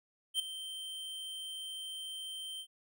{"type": "tone with ADSR envelope", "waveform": "square", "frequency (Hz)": 3123, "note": "G7", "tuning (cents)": -7, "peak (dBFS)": -28, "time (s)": [0.34, 2.67], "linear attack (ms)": 55, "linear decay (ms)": 6, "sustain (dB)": -13, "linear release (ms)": 74, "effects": []}